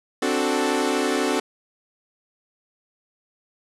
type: chord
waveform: sawtooth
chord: D dominant seventh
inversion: third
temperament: equal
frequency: 261.6 / 293.7 / 370 / 440 Hz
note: C4 / D4 / F#4 / A4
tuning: 0 / 0 / 0 / 0 cents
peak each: -22 dBFS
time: 0.22-1.4 s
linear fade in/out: 5 ms
effects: resampled to 24000 Hz + 7-bit